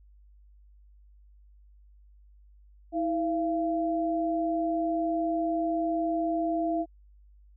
sine tone pair together, 323.2 / 682 Hz, E4 / F5, -34 / -41 cents, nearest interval octave + minor second, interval 1293 cents, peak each -28 dBFS, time 2.92-6.86 s, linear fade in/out 50 ms, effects added 50 Hz sine -53 dBFS peak until 7.56 s

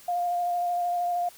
sine tone with vibrato, 704 Hz, F5, 14 cents sharp, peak -24 dBFS, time 0.08-1.29 s, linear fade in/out 5 ms, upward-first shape square, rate 13 Hz, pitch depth 12 cents each way, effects white hiss -51 dBFS RMS until 1.37 s

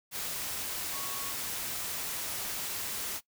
sine tone in noise, 1108.7 Hz, C#6, in tune, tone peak -43 dBFS, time 0.91-1.34 s, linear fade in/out 50 ms, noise white, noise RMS -36 dBFS, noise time 0.11-3.21 s, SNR -10 dB, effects noise-tail reverb RT60 0.1 s tail -19 dB re dry

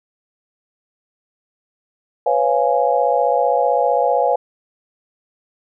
sine chord, C# dominant seventh, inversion third, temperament just, 498.9 / 554.4 / 693 / 831.5 Hz, B4 / C#5 / E#5 / G#5, +17 / 0 / -14 / +2 cents, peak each -19 dBFS, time 2.26-4.36 s, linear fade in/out 5 ms, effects none

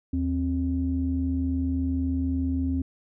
sine tone pair together, 78.76 / 264.9 Hz, D#2 / C4, +22 / +22 cents, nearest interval octave + major sixth, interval 2100 cents, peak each -26 / -25 dBFS, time 0.13-2.82 s, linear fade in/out 5 ms, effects tanh soft clip ceiling -15 dBFS

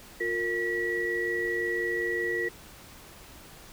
sine tone cluster, 356.1 / 461.6 / 1934 Hz, F4 / A#4 / B6, +34 / -17 / -37 cents, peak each -32 / -33 / -29 dBFS, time 0.2-2.49 s, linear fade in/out 10 ms, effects pink hiss -49 dBFS RMS until 3.72 s

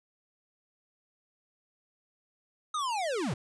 square linear sweep, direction down, 1278 to 97.8 Hz, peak -30 dBFS, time 2.74-3.34 s, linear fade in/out 5 ms, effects resampled to 22050 Hz

